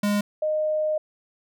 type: tone pair in turn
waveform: square / sine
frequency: 205.6 / 616.1 Hz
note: G#3 / D#5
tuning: -17 / -17 cents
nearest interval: octave + perfect fifth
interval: 1900 cents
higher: second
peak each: -21 dBFS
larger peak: neither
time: 0.03-0.21 / 0.42-0.98 s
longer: second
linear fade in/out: 5 ms
effects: none